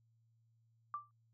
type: tone with exponential decay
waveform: sine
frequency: 1174.7 Hz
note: D6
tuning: in tune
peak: -35 dBFS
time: 0.94-1.11 s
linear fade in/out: 1 ms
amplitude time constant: 35 ms
effects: added 114 Hz sine -70 dBFS peak until 1.33 s